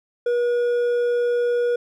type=tone with hard clipping; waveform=triangle; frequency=481.7 Hz; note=B4; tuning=43 cents flat; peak=-19 dBFS; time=0.26-1.76 s; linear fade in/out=5 ms; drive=7 dB; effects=none

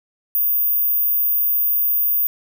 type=tone; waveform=sine; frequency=14917 Hz; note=A#9; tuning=in tune; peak=-15 dBFS; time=0.35-2.27 s; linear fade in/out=0 ms; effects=none

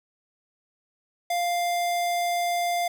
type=tone; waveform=square; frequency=698.5 Hz; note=F5; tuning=in tune; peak=-24 dBFS; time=1.3-2.88 s; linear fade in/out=5 ms; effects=none

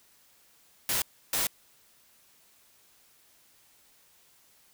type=noise bursts at uneven times; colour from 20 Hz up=white; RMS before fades=-28 dBFS; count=2; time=0.89-1.02 / 1.33-1.47 s; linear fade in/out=2 ms; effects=white hiss -62 dBFS RMS until 4.73 s

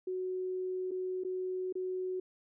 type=tone with dropouts; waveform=sine; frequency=370 Hz; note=F#4; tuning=in tune; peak=-33 dBFS; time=0.07-2.2 s; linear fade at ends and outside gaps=5 ms; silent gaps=0.91-0.915 / 1.237-1.247 / 1.726-1.753 s; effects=none

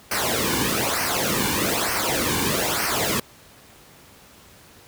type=noise with flanger; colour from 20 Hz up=pink; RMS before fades=-23 dBFS; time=0.11-3.2 s; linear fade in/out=5 ms; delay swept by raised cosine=0.27 to 1.57 ms; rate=1.1 Hz; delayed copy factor=-0.75; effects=pink hiss -49 dBFS RMS until 4.87 s + high-pass 60 Hz 12 dB/octave

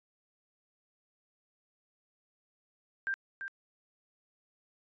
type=tone with echo; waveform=sine; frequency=1582 Hz; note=G6; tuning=15 cents sharp; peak=-30 dBFS; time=3.07-3.14 s; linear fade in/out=0 ms; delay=340 ms; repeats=1; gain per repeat=-7 dB; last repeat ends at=3.48 s; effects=resampled to 16000 Hz

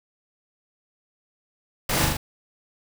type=noise with echo; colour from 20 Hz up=pink; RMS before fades=-24 dBFS; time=1.89-2.05 s; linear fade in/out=5 ms; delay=40 ms; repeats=3; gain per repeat=-2 dB; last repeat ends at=2.17 s; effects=none

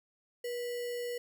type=tone with sample-and-hold; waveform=sine; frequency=482.5 Hz; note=B4; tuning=40 cents flat; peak=-34 dBFS; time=0.44-1.18 s; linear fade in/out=5 ms; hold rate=2450 Hz; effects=none

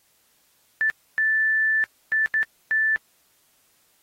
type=tone bursts at uneven times; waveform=sine; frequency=1760 Hz; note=A6; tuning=in tune; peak=-18 dBFS; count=5; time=0.81-0.9 / 1.18-1.84 / 2.12-2.26 / 2.34-2.43 / 2.71-2.96 s; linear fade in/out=0 ms; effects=white hiss -63 dBFS RMS until 4.02 s + AAC 48 kbps

